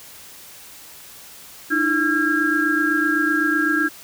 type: tone cluster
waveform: sine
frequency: 301.1 / 329 / 1359 / 1625 Hz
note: D4 / E4 / F6 / G#6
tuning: +43 / -3 / -48 / -38 cents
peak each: -22 / -25 / -26 / -19 dBFS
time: 1.7-3.89 s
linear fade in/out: 20 ms
effects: white hiss -42 dBFS RMS until 4.03 s